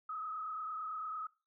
sine tone with frequency modulation, 1272 Hz, D#6, 38 cents sharp, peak -38 dBFS, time 0.09-1.27 s, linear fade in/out 5 ms, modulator 28.9 Hz, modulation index 1.2, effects noise-tail reverb RT60 0.3 s tail -21 dB re dry

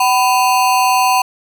square ring-modulated tone, 880 Hz, A5, in tune, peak -8 dBFS, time 0-1.22 s, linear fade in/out 5 ms, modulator 119 Hz, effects none

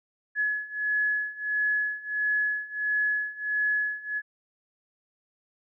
sine beating tone pair, 1697 / 1698.5 Hz, G#6 / G#6, +37 / +38 cents, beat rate 1.5 Hz, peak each -29 / -27 dBFS, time 0.35-4.22 s, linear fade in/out 50 ms, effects none

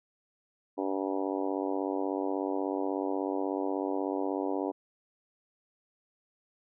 harmonic tone, 96.4 Hz, G2, 28 cents flat, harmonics 3 / 4 / 5 / 6 / 7 / 8 / 9 / 10, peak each -33 / -35 / -37 / -39 / -40 / -41 / -42 / -43 dBFS, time 0.77-4.72 s, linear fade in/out 20 ms, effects none

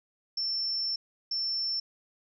sine tone bursts at uneven times, 5380 Hz, E8, 34 cents sharp, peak -28 dBFS, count 2, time 0.37-0.96 / 1.31-1.8 s, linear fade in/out 5 ms, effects none

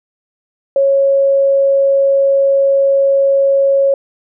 sine tone, 550 Hz, C#5, 14 cents flat, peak -8 dBFS, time 0.76-3.94 s, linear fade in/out 2 ms, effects none

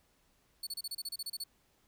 sawtooth tone bursts, 4435 Hz, C#8, in tune, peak -34 dBFS, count 12, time 0.63-1.439 s, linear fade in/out 5 ms, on 39 ms, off 31 ms, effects pink hiss -71 dBFS RMS until 1.87 s

